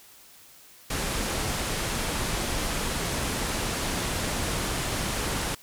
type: low-pass noise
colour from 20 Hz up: pink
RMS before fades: -29 dBFS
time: 0.9-5.55 s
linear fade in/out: 5 ms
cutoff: 12000 Hz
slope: 48 dB/octave
effects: white hiss -52 dBFS RMS until 5.62 s